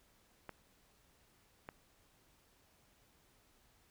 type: clicks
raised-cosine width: 0.5 ms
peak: -30 dBFS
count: 2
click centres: 0.493 / 1.689 s
effects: pink hiss -70 dBFS RMS until 3.9 s